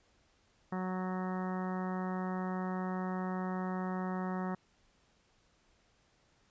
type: harmonic tone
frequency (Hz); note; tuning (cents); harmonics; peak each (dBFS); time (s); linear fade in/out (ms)
185; F#3; 0; 1 / 2 / 3 / 4 / 5 / 6 / 7 / 8 / 9 / 10; -35 / -43 / -47 / -44 / -46 / -47 / -48 / -55 / -55 / -51; 0.72-4.55; 5
effects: pink hiss -70 dBFS RMS until 6.5 s + resampled to 16000 Hz